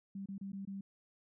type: tone with dropouts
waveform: sine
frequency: 196 Hz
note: G3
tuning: in tune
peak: -40 dBFS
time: 0.15-0.81 s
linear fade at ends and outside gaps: 5 ms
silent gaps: 0.259-0.286 / 0.381-0.411 / 0.52-0.53 / 0.652-0.673 s
effects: none